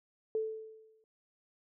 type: tone with exponential decay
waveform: sine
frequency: 439.3 Hz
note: A4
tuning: 3 cents flat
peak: -28 dBFS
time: 0.35-1.04 s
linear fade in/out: 1 ms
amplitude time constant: 150 ms
effects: none